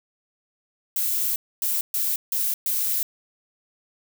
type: noise bursts at uneven times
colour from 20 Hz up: violet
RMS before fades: -24 dBFS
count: 5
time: 0.96-1.36 / 1.62-1.81 / 1.94-2.16 / 2.32-2.54 / 2.66-3.03 s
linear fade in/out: 2 ms
effects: none